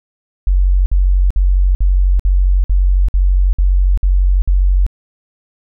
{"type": "tone bursts", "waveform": "sine", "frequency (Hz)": 46.25, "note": "F#1", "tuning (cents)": 0, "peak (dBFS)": -8, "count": 10, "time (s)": [0.47, 4.865], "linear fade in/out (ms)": 0, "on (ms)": 390, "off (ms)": 55, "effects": []}